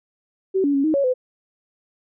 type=tone with pitch steps; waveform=sine; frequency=381.9 / 284.6 / 276.5 / 312.9 / 557 / 507 Hz; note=G4 / C#4 / C#4 / D#4 / C#5 / B4; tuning=-45 / +46 / -4 / +10 / +8 / +45 cents; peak=-16 dBFS; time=0.54-1.14 s; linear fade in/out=20 ms; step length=100 ms; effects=none